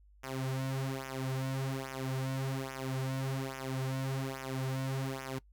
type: tone with flanger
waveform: sawtooth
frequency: 132.9 Hz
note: C3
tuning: 27 cents sharp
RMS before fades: -36 dBFS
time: 0.23-5.39 s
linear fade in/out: 10 ms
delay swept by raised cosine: 0.23 to 5.13 ms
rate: 1.2 Hz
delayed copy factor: -0.9
effects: noise-tail reverb RT60 0.1 s tail -22 dB re dry + added 50 Hz sine -58 dBFS peak until 5.52 s